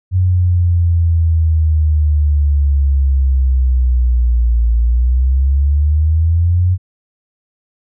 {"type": "exponential two-way sweep", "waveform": "sine", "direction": "down then up", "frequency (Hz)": [92.5, 57, 92.5], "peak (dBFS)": -9, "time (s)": [0.11, 6.78], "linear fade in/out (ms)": 50, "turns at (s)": 4.74, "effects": []}